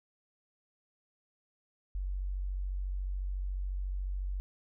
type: tone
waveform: sine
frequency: 47.02 Hz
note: F#1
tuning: 29 cents sharp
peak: -32 dBFS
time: 1.95-4.4 s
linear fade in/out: 0 ms
effects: none